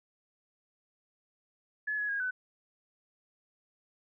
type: tone with pitch steps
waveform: sine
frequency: 1708 / 1684 / 1635 / 1505 Hz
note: G#6 / G#6 / G#6 / F#6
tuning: +48 / +24 / -28 / +29 cents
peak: -30 dBFS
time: 1.87-2.31 s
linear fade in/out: 10 ms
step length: 110 ms
effects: none